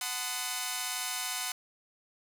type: chord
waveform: 5% pulse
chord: F# diminished seventh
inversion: none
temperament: equal with one note detuned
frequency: 740 / 880 / 1019.7 / 1244.5 Hz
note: F#5 / A5 / C6 / Eb6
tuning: 0 / 0 / -45 / 0 cents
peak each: -25 / -30 / -25 / -28 dBFS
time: 0.01-1.52 s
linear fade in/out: 2 ms
effects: none